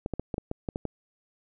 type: clicks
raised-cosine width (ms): 2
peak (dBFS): -17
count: 9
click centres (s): 0.061 / 0.137 / 0.196 / 0.342 / 0.381 / 0.514 / 0.688 / 0.759 / 0.853
effects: none